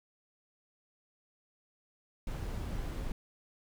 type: noise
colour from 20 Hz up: brown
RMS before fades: -37 dBFS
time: 2.27-3.12 s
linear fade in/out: 2 ms
effects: none